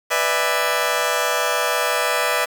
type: chord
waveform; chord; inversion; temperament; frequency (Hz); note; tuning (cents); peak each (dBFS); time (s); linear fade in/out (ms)
15% pulse; E dominant seventh; second; just; 494.4 / 593.3 / 659.3 / 824.1; B4 / D5 / E5 / G#5; +2 / +18 / 0 / -14; -17 / -16 / -17 / -21; 0.1-2.46; 20
effects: 7-bit